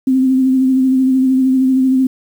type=tone with vibrato; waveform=sine; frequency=261.2 Hz; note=C4; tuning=3 cents flat; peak=-9 dBFS; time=0.07-2.07 s; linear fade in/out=5 ms; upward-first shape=sine; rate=13 Hz; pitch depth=27 cents each way; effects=7-bit